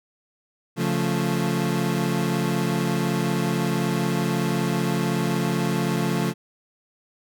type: chord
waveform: 30% pulse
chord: Db augmented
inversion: none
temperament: equal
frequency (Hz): 138.59 / 174.61 / 220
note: Db3 / F3 / A3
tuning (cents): 0 / 0 / 0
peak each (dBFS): -24 / -22 / -24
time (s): 0.76-6.34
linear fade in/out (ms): 50
effects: none